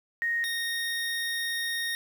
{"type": "tone pair in turn", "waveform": ["sine", "25% pulse"], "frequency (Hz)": [1864.7, 1856.6], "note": ["A#6", "A#6"], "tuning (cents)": [0, -7], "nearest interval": "unison", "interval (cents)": 7, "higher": "first", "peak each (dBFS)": -25, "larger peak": "neither", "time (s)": [[0.22, 0.44], [0.44, 1.95]], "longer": "second", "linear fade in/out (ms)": 0, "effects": ["9-bit"]}